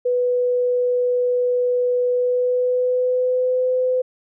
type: tone with pitch glide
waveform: sine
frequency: 493.9 to 508.1 Hz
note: B4 to B4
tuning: 0 to +49 cents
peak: -16 dBFS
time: 0.05-4.02 s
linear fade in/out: 10 ms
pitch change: +49 cents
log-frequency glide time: 2.1-3.7 s
effects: none